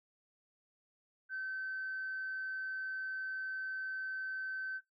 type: tone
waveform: sine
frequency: 1537 Hz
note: G6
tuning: 35 cents flat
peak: -36 dBFS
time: 1.29-4.81 s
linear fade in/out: 50 ms
effects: noise-tail reverb RT60 0.2 s tail -21 dB re dry + tanh soft clip ceiling -33 dBFS